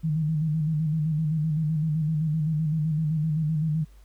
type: tone with vibrato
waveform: sine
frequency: 155.56 Hz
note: D#3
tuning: in tune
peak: -22 dBFS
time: 0.03-3.85 s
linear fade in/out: 20 ms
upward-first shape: square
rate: 7.8 Hz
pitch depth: 54 cents each way
effects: added 50 Hz sine -48 dBFS peak until 4.04 s + pink hiss -63 dBFS RMS until 4.04 s